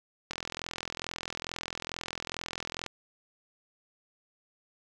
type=click train; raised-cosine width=0.2 ms; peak=-17 dBFS; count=109; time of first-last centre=0.31-2.863 s; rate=42.3 Hz; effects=none